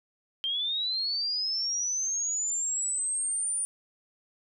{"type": "linear sweep", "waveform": "sine", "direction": "up", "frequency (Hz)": [3136, 9397], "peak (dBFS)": -27, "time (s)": [0.44, 3.65], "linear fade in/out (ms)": 0, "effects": []}